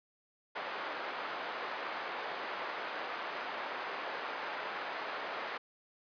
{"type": "band-pass noise", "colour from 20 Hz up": "white", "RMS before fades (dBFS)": -40, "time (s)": [0.55, 5.58], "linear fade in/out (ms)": 10, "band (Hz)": [490, 1500], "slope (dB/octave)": 12, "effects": ["resampled to 11025 Hz"]}